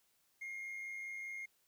triangle tone with amplitude modulation, 2135 Hz, C7, 34 cents sharp, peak -38 dBFS, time 0.41-1.46 s, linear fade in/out 10 ms, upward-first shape sine, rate 105 Hz, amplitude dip 40%, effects tanh soft clip ceiling -35 dBFS + white hiss -75 dBFS RMS until 1.67 s

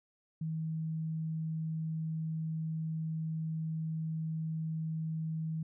sine tone, 159.7 Hz, D#3, 45 cents sharp, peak -33 dBFS, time 0.41-5.63 s, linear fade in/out 5 ms, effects none

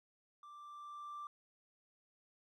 triangle tone with level ramp, 1177 Hz, D6, 3 cents sharp, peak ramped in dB -51 to -40 dBFS, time 0.43-1.27 s, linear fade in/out 2 ms, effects tanh soft clip ceiling -40 dBFS

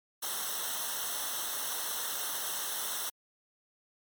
white noise with comb filter, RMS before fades -35 dBFS, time 0.22-3.1 s, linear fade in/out 10 ms, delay 0.42 ms, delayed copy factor -0.9, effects MP3 96 kbps

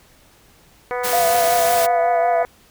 harmonic tone, 246.9 Hz, B3, in tune, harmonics 2 / 3 / 4 / 5 / 6 / 7 / 8 / 9, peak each -24 / -28 / -30 / -32 / -34 / -35 / -36 / -37 dBFS, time 0.91-2.45 s, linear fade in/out 0 ms
white noise, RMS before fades -24 dBFS, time 1.03-1.87 s, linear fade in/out 20 ms
sine tone with vibrato, 690 Hz, F5, 21 cents flat, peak -15 dBFS, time 1.13-2.43 s, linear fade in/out 2 ms, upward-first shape triangle, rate 5.4 Hz, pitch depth 56 cents each way
effects pink hiss -52 dBFS RMS until 2.7 s

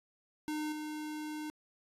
square tone with level steps, 304.8 Hz, D#4, 36 cents flat, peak -35 / -39 dBFS, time 0.48-1.5 s, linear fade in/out 0 ms, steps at 0.72 s, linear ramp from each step 5 ms, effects resampled to 32000 Hz

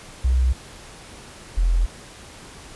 sine tone pair in turn, 63.5 / 42.59 Hz, B1 / F1, +49 / -43 cents, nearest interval perfect fifth, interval 692 cents, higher first, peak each -15 dBFS, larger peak neither, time 0.24-0.53 / 1.57-1.86 s, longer neither, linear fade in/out 10 ms, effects pink hiss -42 dBFS RMS until 2.75 s + resampled to 24000 Hz

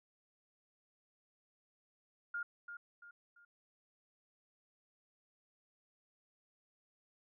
sine tone with echo, 1414 Hz, F6, 21 cents sharp, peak -37 dBFS, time 2.34-2.43 s, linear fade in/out 5 ms, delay 340 ms, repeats 3, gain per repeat -8 dB, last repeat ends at 3.45 s, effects none

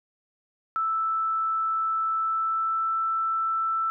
sine tone with pitch glide, 1318.5 to 1326.9 Hz, E6 to E6, 0 to +11 cents, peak -23 dBFS, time 0.76-3.9 s, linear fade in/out 0 ms, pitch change +11 cents, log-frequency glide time 2.18-2.97 s, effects none

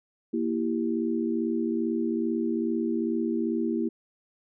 sine chord, E diminished, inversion second, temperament equal with one note detuned, 234 / 329.6 / 392 Hz, Bb3 / E4 / G4, +7 / 0 / 0 cents, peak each -28 / -28 / -32 dBFS, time 0.33-3.89 s, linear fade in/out 10 ms, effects none

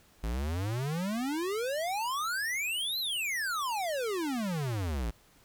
square exponential two-way sweep, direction up then down, 52 to 4186 to 52 Hz, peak -31 dBFS, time 0.23-5.11 s, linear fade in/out 10 ms, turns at 2.99 s, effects pink hiss -62 dBFS RMS until 5.44 s

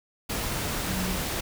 sine tone in noise, 185 Hz, F#3, in tune, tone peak -30 dBFS, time 0.87-1.17 s, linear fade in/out 10 ms, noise pink, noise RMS -30 dBFS, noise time 0.29-1.41 s, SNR -3 dB, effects none

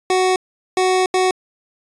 25% pulse tone bursts at uneven times, 371.4 Hz, F#4, 7 cents sharp, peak -10 dBFS, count 3, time 0.1-0.36 / 0.77-1.06 / 1.14-1.31 s, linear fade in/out 2 ms, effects resampled to 22050 Hz

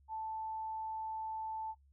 sine tone, 880 Hz, A5, in tune, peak -38 dBFS, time 0.08-1.75 s, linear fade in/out 50 ms, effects noise-tail reverb RT60 0.1 s tail -17 dB re dry + added 69 Hz sine -63 dBFS peak until 1.92 s

